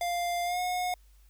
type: tone with pitch glide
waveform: square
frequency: 698.5 to 723.6 Hz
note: F5 to F#5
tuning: 0 to -39 cents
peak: -29 dBFS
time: 0.01-0.94 s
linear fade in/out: 2 ms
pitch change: +61 cents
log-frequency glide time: 0.44-0.6 s
effects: added 50 Hz sine -55 dBFS peak until 1.29 s + white hiss -68 dBFS RMS until 1.29 s